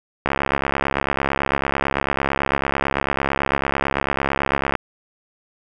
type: click train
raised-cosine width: 0.5 ms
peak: -4 dBFS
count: 311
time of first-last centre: 0.26-4.753 s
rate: 69 Hz
effects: none